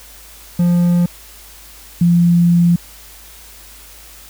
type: tone pair in turn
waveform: triangle / sine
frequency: 174.61 / 172.5 Hz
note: F3 / F3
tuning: 0 / -21 cents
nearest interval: unison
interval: 21 cents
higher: first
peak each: -8 dBFS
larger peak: neither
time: 0.59-1.06 / 2.01-2.76 s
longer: second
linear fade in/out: 5 ms
effects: added 52 Hz sine -43 dBFS peak until 4.29 s + white hiss -40 dBFS RMS until 4.29 s